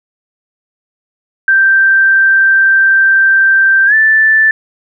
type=tone with pitch glide; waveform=sine; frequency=1568 to 1760 Hz; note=G6 to A6; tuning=0 to 0 cents; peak=-5 dBFS; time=1.48-4.51 s; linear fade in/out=2 ms; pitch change=+200 cents; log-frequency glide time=3.86-3.94 s; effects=none